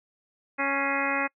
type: harmonic tone with a mistuned harmonic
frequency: 277.2 Hz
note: C#4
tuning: in tune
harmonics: 1 / 2 / 3 / 4 / 5 / 6 / 7 / 8 / 9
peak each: -33 / -33 / -33 / -33 / -33 / -33 / -33 / -33 / -33 dBFS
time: 0.58-1.28 s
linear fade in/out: 20 ms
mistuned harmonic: 8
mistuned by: -70 cents
effects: noise-tail reverb RT60 0.1 s tail -26 dB re dry